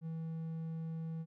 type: tone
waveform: triangle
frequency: 162.3 Hz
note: E3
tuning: 27 cents flat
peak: -36 dBFS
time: 0.01-1.26 s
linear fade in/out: 50 ms
effects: none

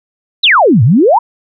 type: exponential two-way sweep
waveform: sine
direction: down then up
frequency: 4178 to 103.1 to 1016 Hz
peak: -4 dBFS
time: 0.43-1.19 s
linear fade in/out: 10 ms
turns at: 0.83 s
effects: none

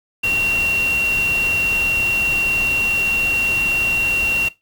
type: tone in noise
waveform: sine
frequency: 2745 Hz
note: F7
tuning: 31 cents flat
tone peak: -15 dBFS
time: 0.23-4.49 s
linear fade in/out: 10 ms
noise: pink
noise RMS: -29 dBFS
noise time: 0.23-4.49 s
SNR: +11 dB
effects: noise-tail reverb RT60 0.2 s tail -17 dB re dry

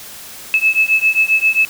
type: beating tone pair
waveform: sine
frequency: 2600 / 2607.5 Hz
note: E7 / E7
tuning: -24 / -19 cents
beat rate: 7.5 Hz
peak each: -14 dBFS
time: 0.54-1.65 s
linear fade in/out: 0 ms
effects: white hiss -34 dBFS RMS until 1.69 s

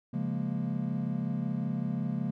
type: chord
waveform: triangle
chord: Bb minor seventh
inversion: first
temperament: equal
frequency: 138.59 / 174.61 / 207.7 / 233.1 Hz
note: Db3 / F3 / Ab3 / Bb3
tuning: 0 / 0 / 0 / 0 cents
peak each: -33 dBFS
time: 0.13-2.31 s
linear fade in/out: 10 ms
effects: none

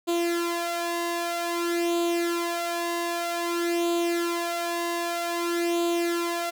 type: tone with flanger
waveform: sawtooth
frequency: 342.5 Hz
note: F4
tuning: 34 cents flat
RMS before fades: -27 dBFS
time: 0.07-6.51 s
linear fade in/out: 20 ms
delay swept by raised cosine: 0.27 to 1.87 ms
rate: 0.52 Hz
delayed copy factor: +0.7
effects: none

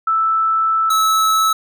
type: tone pair in turn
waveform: sine / square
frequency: 1318.5 / 1301.9 Hz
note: E6 / E6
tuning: 0 / -22 cents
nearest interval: unison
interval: 22 cents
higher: first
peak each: -13 / -13 dBFS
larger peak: neither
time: 0.07-0.9 / 0.9-1.53 s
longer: first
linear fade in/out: 5 ms
effects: none

